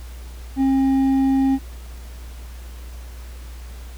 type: tone with hard clipping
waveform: triangle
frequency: 268.5 Hz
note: C4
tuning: 45 cents sharp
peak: -16 dBFS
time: 0.56-1.59 s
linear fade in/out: 50 ms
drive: 8 dB
effects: added 60 Hz sine -33 dBFS peak until 3.97 s + pink hiss -46 dBFS RMS until 3.97 s